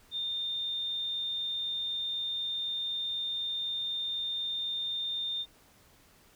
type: tone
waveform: sine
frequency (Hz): 3622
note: A7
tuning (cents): +49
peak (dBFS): -31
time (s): 0.11-5.46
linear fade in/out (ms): 50
effects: pink hiss -61 dBFS RMS until 6.35 s